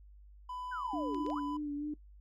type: tone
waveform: triangle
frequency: 999 Hz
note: B5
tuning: 20 cents sharp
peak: -38 dBFS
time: 0.49-1.57 s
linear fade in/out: 5 ms
type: exponential two-way sweep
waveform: sine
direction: down then up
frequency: 1606 to 295.1 to 1606 Hz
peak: -38 dBFS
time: 0.71-1.4 s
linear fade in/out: 20 ms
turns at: 1.23 s
type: tone with vibrato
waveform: sine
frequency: 293.7 Hz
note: D4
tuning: in tune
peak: -34 dBFS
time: 0.93-1.94 s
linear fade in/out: 5 ms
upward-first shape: sine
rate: 3.4 Hz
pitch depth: 36 cents each way
type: clicks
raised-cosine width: 0.2 ms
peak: -34 dBFS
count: 3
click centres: 1.146 / 1.264 / 1.301 s
effects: noise-tail reverb RT60 0.1 s tail -20 dB re dry + added 50 Hz sine -53 dBFS peak until 2.2 s